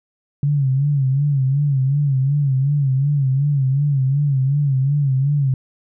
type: tone with vibrato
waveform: sine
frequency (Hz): 138.59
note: C#3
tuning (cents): 0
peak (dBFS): -14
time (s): 0.43-5.54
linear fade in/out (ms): 2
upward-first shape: sine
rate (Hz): 2.7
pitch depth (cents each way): 100
effects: none